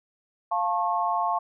sine chord, F augmented, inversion none, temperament equal with one note detuned, 698.5 / 880 / 1087.2 Hz, F5 / A5 / C#6, 0 / 0 / -34 cents, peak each -27 dBFS, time 0.51-1.39 s, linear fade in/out 10 ms, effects none

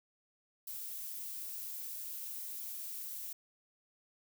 violet noise, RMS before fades -43 dBFS, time 0.67-3.33 s, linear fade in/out 5 ms, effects none

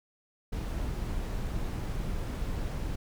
brown noise, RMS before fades -33 dBFS, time 0.52-2.96 s, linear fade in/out 10 ms, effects none

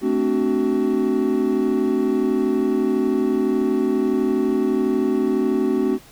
triangle chord, D dominant seventh, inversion second, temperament equal with one note detuned, 220 / 261.6 / 293.7 / 375.8 Hz, A3 / C4 / D4 / F#4, 0 / 0 / 0 / +27 cents, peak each -23 / -20 / -22 / -19 dBFS, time 0.01-5.99 s, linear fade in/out 50 ms, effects pink hiss -47 dBFS RMS until 6.11 s

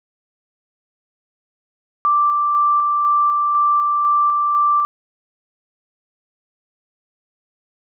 sine tone with tremolo, 1174.7 Hz, D6, in tune, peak -12 dBFS, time 2.05-4.85 s, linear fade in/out 0 ms, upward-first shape square, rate 2 Hz, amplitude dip 25%, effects none

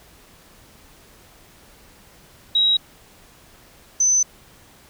sine tone pair in turn, 3837 / 6091 Hz, A#7 / F#8, +49 / +49 cents, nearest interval minor sixth, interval 800 cents, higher second, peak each -14 dBFS, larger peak neither, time 2.55-2.77 / 4-4.23 s, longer second, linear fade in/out 5 ms, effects pink hiss -50 dBFS RMS until 4.89 s

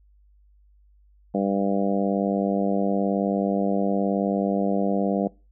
harmonic tone, 99 Hz, G2, 18 cents sharp, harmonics 2 / 3 / 4 / 5 / 6 / 7 / 8, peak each -24 / -28 / -32 / -28 / -30 / -30 / -39 dBFS, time 1.34-5.28 s, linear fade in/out 10 ms, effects noise-tail reverb RT60 0.3 s tail -23 dB re dry + added 50 Hz sine -54 dBFS peak until 5.51 s

